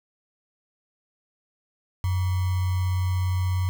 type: tone with sample-and-hold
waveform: sine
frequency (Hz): 91.7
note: F#2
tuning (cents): -15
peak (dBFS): -21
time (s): 2.04-3.69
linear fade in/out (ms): 0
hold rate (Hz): 1050
effects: none